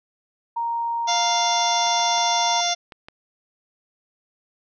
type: tone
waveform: sine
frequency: 932.3 Hz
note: A#5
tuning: in tune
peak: -22 dBFS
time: 0.56-2.61 s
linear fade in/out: 10 ms
type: harmonic tone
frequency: 698.5 Hz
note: F5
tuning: in tune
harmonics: 1 / 2 / 3 / 4 / 5 / 6 / 7 / 8 / 9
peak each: -24 / -34 / -31 / -35 / -26 / -34 / -35 / -26 / -30 dBFS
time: 1.07-2.75 s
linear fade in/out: 20 ms
type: clicks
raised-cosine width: 0.3 ms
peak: -24 dBFS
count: 5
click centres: 1.87 / 1.997 / 2.181 / 2.922 / 3.085 s
effects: none